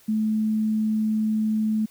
sine tone, 216.8 Hz, A3, 25 cents flat, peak -20 dBFS, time 0.08-1.86 s, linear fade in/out 10 ms, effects white hiss -55 dBFS RMS until 1.9 s

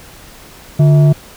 sine tone with frequency modulation, 147.5 Hz, D3, 8 cents sharp, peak -4 dBFS, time 0.79-1.13 s, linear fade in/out 10 ms, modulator 501 Hz, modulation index 0.34, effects tanh soft clip ceiling -1 dBFS + pink hiss -38 dBFS RMS until 1.36 s

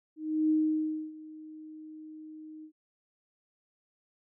sine tone with ADSR envelope, 311.1 Hz, D#4, in tune, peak -22 dBFS, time 0.16-2.72 s, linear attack 340 ms, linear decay 620 ms, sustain -21 dB, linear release 80 ms, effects none

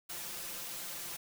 white noise with comb filter, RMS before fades -42 dBFS, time 0.09-1.17 s, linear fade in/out 10 ms, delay 5.8 ms, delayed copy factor +0.95, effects none

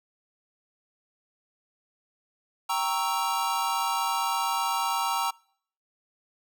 square chord, G diminished seventh, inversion none, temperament equal, 784 / 932.3 / 1108.7 / 1318.5 Hz, G5 / Bb5 / Db6 / Fb6, 0 / 0 / 0 / 0 cents, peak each -33 / -29 / -34 / -32 dBFS, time 2.69-5.31 s, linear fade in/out 10 ms, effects noise-tail reverb RT60 0.6 s tail -26 dB re dry

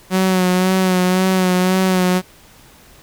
sawtooth tone with vibrato, 185 Hz, F#3, in tune, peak -9 dBFS, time 0.1-2.22 s, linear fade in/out 50 ms, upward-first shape sine, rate 1.9 Hz, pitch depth 32 cents each way, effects pink hiss -46 dBFS RMS until 3.02 s

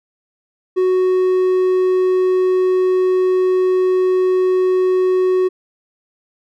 triangle tone, 370 Hz, F#4, in tune, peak -10 dBFS, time 0.76-5.49 s, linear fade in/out 20 ms, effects none

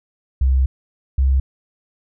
sine tone pair in turn, 65.6 / 66.63 Hz, C2 / C2, +5 / +32 cents, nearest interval unison, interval 27 cents, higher second, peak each -12 dBFS, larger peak neither, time 0.41-0.66 / 1.18-1.4 s, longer first, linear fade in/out 5 ms, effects none

